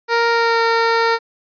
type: tone with pitch glide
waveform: 15% pulse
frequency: 466.2 to 458.5 Hz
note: A#4 to A#4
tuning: 0 to -29 cents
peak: -7 dBFS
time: 0.08-1.19 s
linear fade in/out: 50 ms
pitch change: -29 cents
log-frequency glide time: 0.29-0.62 s
effects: resampled to 11025 Hz